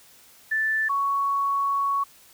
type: tone pair in turn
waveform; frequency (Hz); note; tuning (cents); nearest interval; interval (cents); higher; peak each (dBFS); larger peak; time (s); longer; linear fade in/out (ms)
sine; 1760 / 1114.5; A6 / C#6; 0 / +9; minor sixth; 791; first; -21; neither; 0.51-0.89 / 0.89-2.04; second; 10
effects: white hiss -53 dBFS RMS until 2.33 s